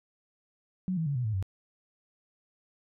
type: tone with pitch steps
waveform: sine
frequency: 185 / 161.98 / 141.83 / 124.19 / 108.74 / 95.21 Hz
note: F#3 / E3 / C#3 / B2 / A2 / G2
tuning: 0 / -30 / +40 / +10 / -20 / -50 cents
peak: -27 dBFS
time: 0.88-1.426 s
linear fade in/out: 0 ms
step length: 91 ms
effects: none